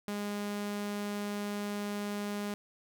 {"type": "tone", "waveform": "sawtooth", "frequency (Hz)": 205.3, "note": "G#3", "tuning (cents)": -20, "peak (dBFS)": -30, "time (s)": [0.08, 2.54], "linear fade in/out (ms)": 0, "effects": []}